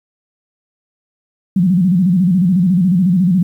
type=tone with vibrato; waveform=sine; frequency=181.2 Hz; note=F#3; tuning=36 cents flat; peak=-9 dBFS; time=1.56-3.43 s; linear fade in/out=5 ms; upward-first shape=square; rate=14 Hz; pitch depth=110 cents each way; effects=8-bit